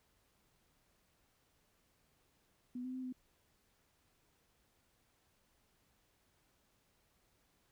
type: tone with pitch steps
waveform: sine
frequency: 247.9 / 255.8 / 258.1 / 254 Hz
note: B3 / C4 / C4 / B3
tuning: +7 / -39 / -23 / +49 cents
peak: -40 dBFS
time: 2.75-3.126 s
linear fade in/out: 5 ms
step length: 94 ms
effects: pink hiss -75 dBFS RMS until 7.71 s